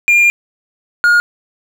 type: tone pair in turn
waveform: triangle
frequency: 2403 / 1428.8 Hz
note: D7 / F6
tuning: +39 / +39 cents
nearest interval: major sixth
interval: 900 cents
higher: first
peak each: -5 dBFS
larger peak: neither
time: 0.08-0.3 / 1.04-1.2 s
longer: first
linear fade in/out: 0 ms
effects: none